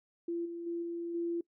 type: tone with level steps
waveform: sine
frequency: 340.5 Hz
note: F4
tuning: 44 cents flat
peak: -32 / -38 / -33 / -35 / -31 dBFS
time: 0.28-1.41 s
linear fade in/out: 5 ms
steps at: 0.45 / 0.66 / 0.82 / 1.14 s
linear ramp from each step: 10 ms
effects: noise-tail reverb RT60 0.1 s tail -22 dB re dry